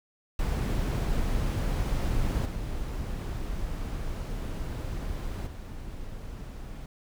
brown noise with level steps, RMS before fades -27 / -33 / -39 dBFS, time 0.39-6.86 s, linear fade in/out 2 ms, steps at 2.45 / 5.46 s, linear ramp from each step 10 ms, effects none

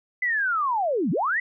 sine linear two-way sweep, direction down then up, 2037 to 146.83 to 2037 Hz, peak -21 dBFS, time 0.22-1.4 s, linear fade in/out 5 ms, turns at 1.11 s, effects none

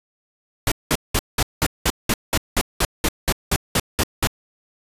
pink noise bursts, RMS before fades -18 dBFS, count 16, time 0.67-4.272 s, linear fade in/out 2 ms, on 47 ms, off 190 ms, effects resampled to 32000 Hz

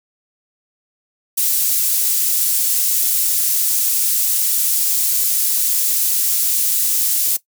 pink high-pass noise, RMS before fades -17 dBFS, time 1.37-7.37 s, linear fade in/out 10 ms, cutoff 9400 Hz, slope 12 dB/octave, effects noise-tail reverb RT60 0.1 s tail -17 dB re dry

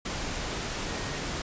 sine tone in noise, 1864.7 Hz, A#6, in tune, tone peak -44 dBFS, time 0.89-1.19 s, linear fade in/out 5 ms, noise pink, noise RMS -33 dBFS, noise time 0.05-1.42 s, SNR -14 dB, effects resampled to 16000 Hz

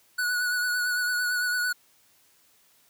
square tone with vibrato, 1471 Hz, F#6, 11 cents flat, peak -25 dBFS, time 0.18-1.73 s, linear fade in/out 10 ms, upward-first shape triangle, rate 8.9 Hz, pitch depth 35 cents each way, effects white hiss -62 dBFS RMS until 2.89 s + high-pass 60 Hz 12 dB/octave

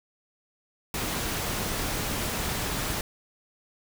pink noise, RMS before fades -30 dBFS, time 0.94-3.01 s, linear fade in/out 2 ms, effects none

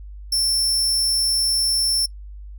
sawtooth tone, 5380 Hz, E8, 34 cents sharp, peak -15 dBFS, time 0.32-2.06 s, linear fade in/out 5 ms, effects noise-tail reverb RT60 0.1 s tail -24 dB re dry + added 50 Hz sine -34 dBFS peak until 2.58 s

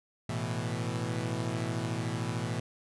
sawtooth chord, A suspended second, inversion none, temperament equal, 110 / 123.47 / 164.81 Hz, A2 / B2 / E3, 0 / 0 / 0 cents, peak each -31 / -31 / -33 dBFS, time 0.29-2.6 s, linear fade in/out 5 ms, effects resampled to 24000 Hz

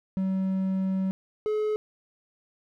triangle tone pair in turn, 190.1 / 426.8 Hz, F#3 / G#4, +47 / +47 cents, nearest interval octave + major second, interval 1400 cents, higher second, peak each -22 dBFS, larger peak neither, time 0.17-1.11 / 1.46-1.76 s, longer first, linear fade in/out 0 ms, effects none

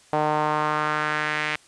sawtooth tone with band-pass filter sweep, 152 Hz, D#3, 40 cents flat, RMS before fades -24 dBFS, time 0.13-1.56 s, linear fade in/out 0 ms, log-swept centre 750 to 2200 Hz, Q 2.2, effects white hiss -54 dBFS RMS until 1.67 s + resampled to 22050 Hz

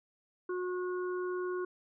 harmonic tone, 362.9 Hz, F#4, 34 cents flat, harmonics 1 / 3 / 4, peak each -33 / -43 / -45 dBFS, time 0.49-1.65 s, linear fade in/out 5 ms, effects none

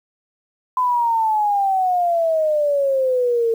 sine exponential sweep, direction down, 1018 to 450.9 Hz, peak -15 dBFS, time 0.77-3.54 s, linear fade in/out 2 ms, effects 8-bit

